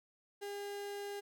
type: tone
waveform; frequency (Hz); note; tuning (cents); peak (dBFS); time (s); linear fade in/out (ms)
35% pulse; 404.8; G#4; -44; -39; 0.41-1.21; 20
effects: none

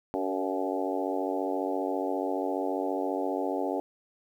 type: harmonic tone with a mistuned harmonic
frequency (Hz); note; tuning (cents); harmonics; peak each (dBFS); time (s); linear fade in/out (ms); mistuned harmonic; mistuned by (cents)
94.7; F#2; +41; 3 / 4 / 5 / 6 / 7 / 8 / 9; -33 / -34 / -35 / -36 / -36 / -37 / -38; 0.14-3.8; 0; 5; -32
effects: 10-bit

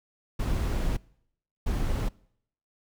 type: noise bursts at uneven times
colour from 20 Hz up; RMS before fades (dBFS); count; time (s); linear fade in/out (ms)
brown; -27; 2; 0.39-0.97 / 1.66-2.09; 10
effects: noise-tail reverb RT60 0.7 s tail -24 dB re dry

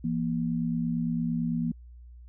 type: tone pair together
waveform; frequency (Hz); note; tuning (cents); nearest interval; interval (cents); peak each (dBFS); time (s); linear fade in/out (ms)
sine; 167.9 / 236.8; E3 / A#3; +32 / +27; tritone; 595; -29 / -28; 0.04-1.72; 5
effects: added 60 Hz sine -45 dBFS peak until 2.28 s

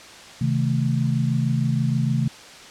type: chord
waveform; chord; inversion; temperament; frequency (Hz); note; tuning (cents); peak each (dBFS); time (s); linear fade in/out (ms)
sine; A diminished; first; just; 132 / 158.4 / 220; C3 / Eb3 / A3; +16 / +31 / 0; -21 / -24 / -25; 0.41-2.28; 5
effects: white hiss -42 dBFS RMS until 2.7 s + low-pass 6000 Hz 12 dB/octave

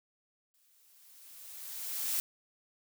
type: noise with exponential growth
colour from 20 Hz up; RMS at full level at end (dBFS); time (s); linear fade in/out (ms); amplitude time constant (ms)
blue; -31; 0.54-2.2; 0; 360
effects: none

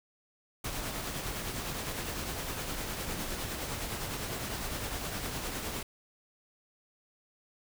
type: noise with tremolo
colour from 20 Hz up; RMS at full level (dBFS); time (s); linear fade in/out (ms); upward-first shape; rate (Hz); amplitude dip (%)
pink; -35; 0.64-5.83; 5; triangle; 9.8; 40
effects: none

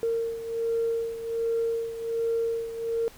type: beating tone pair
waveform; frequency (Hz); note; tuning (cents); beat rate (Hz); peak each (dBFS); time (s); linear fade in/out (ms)
sine; 458.9 / 460.2; A#4 / A#4; -27 / -22; 1.3; -26 / -31; 0.03-3.08; 0
effects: tanh soft clip ceiling -18 dBFS + pink hiss -51 dBFS RMS until 3.17 s

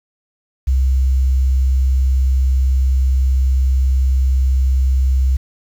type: tone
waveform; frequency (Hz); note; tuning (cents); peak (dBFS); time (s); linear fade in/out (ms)
sine; 65.41; C2; 0; -11; 0.67-5.37; 10
effects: 7-bit

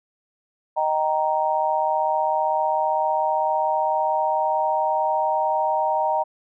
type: chord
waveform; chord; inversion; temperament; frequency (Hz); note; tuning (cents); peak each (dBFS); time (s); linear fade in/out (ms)
sine; Eb major; none; just; 622.3 / 777.8 / 933.4; Eb5 / G5 / Bb5; 0 / -14 / +2; -24 / -24 / -22; 0.76-6.24; 20
effects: none

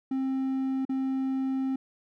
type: tone with dropouts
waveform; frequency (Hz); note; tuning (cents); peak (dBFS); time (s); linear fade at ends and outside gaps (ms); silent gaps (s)
triangle; 265.2; C4; +23; -24; 0.11-1.76; 5; 0.852-0.893
effects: none

